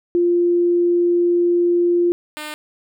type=tone pair in turn; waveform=sine / 5% pulse; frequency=348.3 / 303 Hz; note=F4 / D#4; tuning=-5 / -46 cents; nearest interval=major second; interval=241 cents; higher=first; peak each=-13 / -17 dBFS; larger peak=first; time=0.15-2.12 / 2.37-2.54 s; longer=first; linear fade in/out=0 ms; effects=none